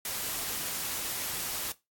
white noise, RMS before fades -34 dBFS, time 0.05-1.72 s, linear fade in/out 2 ms, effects noise-tail reverb RT60 0.2 s tail -18 dB re dry + AAC 64 kbps

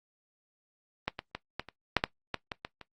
clicks, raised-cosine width 0.3 ms, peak -13 / -19 / -19 / -16 / -28 / -6 / -9 / -14 / -18 / -20 / -28 dBFS, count 11, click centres 1.08 / 1.191 / 1.35 / 1.596 / 1.687 / 1.967 / 2.039 / 2.343 / 2.518 / 2.649 / 2.813 s, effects noise-tail reverb RT60 0.1 s tail -18 dB re dry + Opus 32 kbps

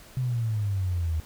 sine exponential sweep, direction down, 130.81 to 77.78 Hz, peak -24 dBFS, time 0.17-1.2 s, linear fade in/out 0 ms, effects pink hiss -50 dBFS RMS until 1.25 s

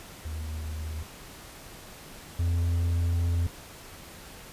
triangle tone pair in turn, 77.78 / 85.37 Hz, D#2 / F2, 0 / -39 cents, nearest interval major second, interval 161 cents, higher second, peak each -30 / -21 dBFS, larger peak second, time 0.25-1.03 / 2.39-3.47 s, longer second, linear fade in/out 5 ms, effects pink hiss -46 dBFS RMS until 4.52 s + resampled to 32000 Hz

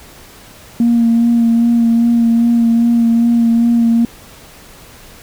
sine tone with vibrato, 233.1 Hz, A#3, in tune, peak -7 dBFS, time 0.8-4.05 s, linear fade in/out 2 ms, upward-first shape sine, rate 2.5 Hz, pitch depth 21 cents each way, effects tanh soft clip ceiling -4 dBFS + pink hiss -39 dBFS RMS until 5.22 s

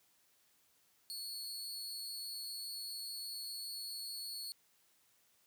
sawtooth tone with amplitude modulation, 4389 Hz, C#8, 18 cents flat, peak -36 dBFS, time 1.1-4.52 s, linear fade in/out 0 ms, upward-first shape sine, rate 227 Hz, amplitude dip 70%, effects white hiss -72 dBFS RMS until 5.46 s + high-pass 60 Hz 12 dB/octave

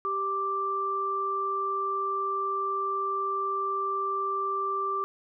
sine tone pair together, 392 / 1176 Hz, G4 / D6, 0 / +2 cents, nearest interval octave + perfect fifth, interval 1902 cents, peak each -34 / -27 dBFS, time 0.05-5.04 s, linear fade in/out 0 ms, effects none

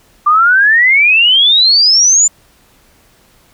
sine exponential sweep, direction up, 1174.7 to 7200 Hz, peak -5 dBFS, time 0.26-2.28 s, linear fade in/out 10 ms, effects pink hiss -49 dBFS RMS until 3.53 s

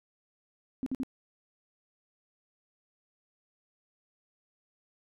sine tone bursts, 261.6 Hz, C4, in tune, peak -29 dBFS, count 3, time 0.83-1.033 s, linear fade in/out 0 ms, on 33 ms, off 52 ms, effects none

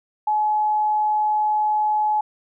sine tone, 850 Hz, G#5, 40 cents sharp, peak -17 dBFS, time 0.27-2.21 s, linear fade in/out 5 ms, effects none

